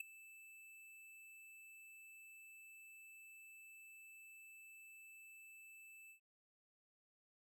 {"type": "tone with ADSR envelope", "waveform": "square", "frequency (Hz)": 2637, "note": "E7", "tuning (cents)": 0, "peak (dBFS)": -39, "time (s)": [0, 6.2], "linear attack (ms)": 6, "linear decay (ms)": 8, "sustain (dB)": -19, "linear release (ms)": 97, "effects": []}